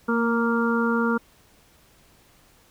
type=harmonic tone with a mistuned harmonic; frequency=233.1 Hz; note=A#3; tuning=in tune; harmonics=1 / 2 / 4 / 5 / 6; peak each=-22 / -26 / -31 / -31 / -27 dBFS; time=0.08-1.18 s; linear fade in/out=10 ms; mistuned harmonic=1; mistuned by=-16 cents; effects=pink hiss -57 dBFS RMS until 2.7 s